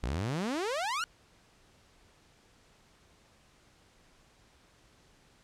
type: exponential sweep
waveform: sawtooth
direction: up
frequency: 54 to 1480 Hz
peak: -27 dBFS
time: 0.03-1.04 s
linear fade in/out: 0 ms
effects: pink hiss -63 dBFS RMS until 5.43 s + low-pass 8000 Hz 12 dB/octave